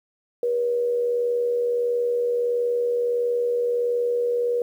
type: tone with amplitude modulation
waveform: sine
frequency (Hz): 481.1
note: B4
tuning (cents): -45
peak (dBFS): -18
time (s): 0.43-4.62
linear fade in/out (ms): 2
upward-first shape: sine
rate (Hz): 81.5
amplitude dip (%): 40
effects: 9-bit